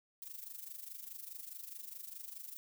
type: noise with amplitude modulation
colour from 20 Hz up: violet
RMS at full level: -45 dBFS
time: 0.22-2.57 s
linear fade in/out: 0 ms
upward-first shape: sine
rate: 24.8 Hz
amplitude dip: 75%
effects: none